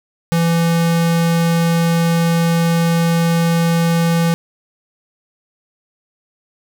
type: tone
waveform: square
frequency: 167.6 Hz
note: E3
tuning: 29 cents sharp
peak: -13 dBFS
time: 0.32-4.34 s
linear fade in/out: 0 ms
effects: none